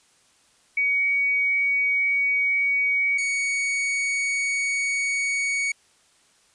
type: tone pair in turn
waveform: sine / 45% pulse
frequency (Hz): 2251 / 2235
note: C#7 / C#7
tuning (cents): +26 / +14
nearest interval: unison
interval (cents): 12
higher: first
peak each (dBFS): -19 / -22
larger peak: first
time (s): 0.77-3.18 / 3.18-5.72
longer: second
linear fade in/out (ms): 5
effects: white hiss -60 dBFS RMS until 6.54 s + resampled to 22050 Hz